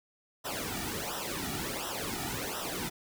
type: noise with flanger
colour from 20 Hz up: pink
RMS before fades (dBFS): -36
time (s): 0.44-2.9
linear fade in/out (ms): 20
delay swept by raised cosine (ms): 0.44 to 1.94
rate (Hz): 1.4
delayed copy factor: -0.85
effects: none